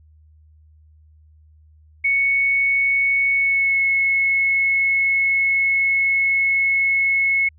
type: tone with pitch glide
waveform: sine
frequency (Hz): 2217 to 2188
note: C#7 to C#7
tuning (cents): 0 to -23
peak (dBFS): -15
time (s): 2.04-7.49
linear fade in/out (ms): 10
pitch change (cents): -23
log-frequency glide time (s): 3.33-3.82
effects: added 77 Hz sine -48 dBFS peak until 7.58 s